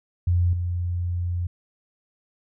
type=tone with level steps; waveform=sine; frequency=87.9 Hz; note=F2; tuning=12 cents sharp; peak=-17 / -23 dBFS; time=0.27-1.47 s; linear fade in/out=5 ms; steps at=0.53 s; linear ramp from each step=2 ms; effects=none